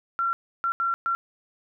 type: tone bursts at uneven times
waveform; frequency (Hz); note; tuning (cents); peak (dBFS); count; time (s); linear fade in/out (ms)
sine; 1365; F6; -40; -22; 4; 0.19-0.33 / 0.64-0.72 / 0.8-0.94 / 1.06-1.15; 0
effects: none